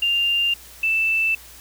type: tone pair in turn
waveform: sine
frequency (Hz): 2794 / 2650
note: F7 / E7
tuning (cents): 0 / +9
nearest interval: minor second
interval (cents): 91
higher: first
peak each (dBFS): -17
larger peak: neither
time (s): 0.02-0.54 / 0.83-1.35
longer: neither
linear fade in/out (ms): 5
effects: added 60 Hz sine -49 dBFS peak until 1.6 s + white hiss -44 dBFS RMS until 1.6 s